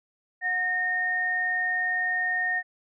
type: tone pair together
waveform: sine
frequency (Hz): 730 / 1839.5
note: F#5 / A#6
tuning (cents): -24 / -24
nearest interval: octave + major third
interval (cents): 1600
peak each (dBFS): -33 / -24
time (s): 0.41-2.63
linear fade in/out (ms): 50
effects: none